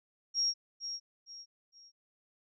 sine tone with echo, 5588 Hz, F8, in tune, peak -27 dBFS, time 0.34-0.54 s, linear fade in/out 50 ms, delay 460 ms, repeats 3, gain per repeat -9 dB, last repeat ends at 1.92 s, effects none

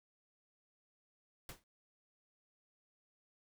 pink noise with exponential decay, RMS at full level -44 dBFS, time 1.49-1.64 s, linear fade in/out 2 ms, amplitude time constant 31 ms, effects none

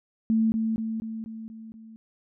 sine tone with echo, 222.6 Hz, A3, 20 cents sharp, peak -19 dBFS, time 0.3-0.52 s, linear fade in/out 0 ms, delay 240 ms, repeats 6, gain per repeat -4 dB, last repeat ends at 1.96 s, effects none

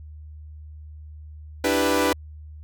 sawtooth chord, E minor seventh, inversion third, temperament equal, 293.7 / 329.6 / 392 / 493.9 Hz, D4 / E4 / G4 / B4, 0 / 0 / 0 / 0 cents, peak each -20 / -23 / -23 / -19 dBFS, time 1.64-2.13 s, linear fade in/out 5 ms, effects added 76 Hz sine -38 dBFS peak until 2.63 s

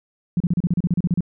sine tone bursts, 174.61 Hz, F3, in tune, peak -15 dBFS, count 13, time 0.37-1.207 s, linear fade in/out 2 ms, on 33 ms, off 34 ms, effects none

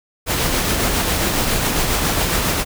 pink noise with tremolo, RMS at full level -17 dBFS, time 0.26-2.65 s, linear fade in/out 50 ms, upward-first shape triangle, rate 7.3 Hz, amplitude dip 35%, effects none

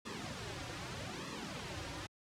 pink noise with flanger, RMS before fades -43 dBFS, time 0.05-2.07 s, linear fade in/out 10 ms, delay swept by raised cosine 1.3 to 4.7 ms, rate 0.81 Hz, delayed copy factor -0.9, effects high-pass 60 Hz 12 dB/octave + low-pass 6000 Hz 12 dB/octave

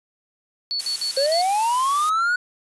sine tone bursts, 4435 Hz, C#8, in tune, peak -22 dBFS, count 5, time 0.71-1.415 s, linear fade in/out 0 ms, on 97 ms, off 55 ms
blue noise, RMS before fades -29 dBFS, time 0.79-2.1 s, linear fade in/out 10 ms
triangle linear sweep, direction up, 523.3 to 1480 Hz, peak -16 dBFS, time 1.17-2.36 s, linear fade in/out 5 ms
effects resampled to 24000 Hz

